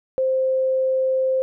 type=tone; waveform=sine; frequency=523.3 Hz; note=C5; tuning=in tune; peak=-17 dBFS; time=0.18-1.42 s; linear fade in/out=0 ms; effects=none